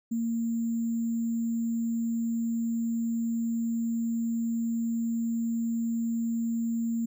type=tone with sample-and-hold; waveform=sine; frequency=230 Hz; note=A#3; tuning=23 cents flat; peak=-26 dBFS; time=0.11-7.06 s; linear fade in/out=10 ms; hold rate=7350 Hz; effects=none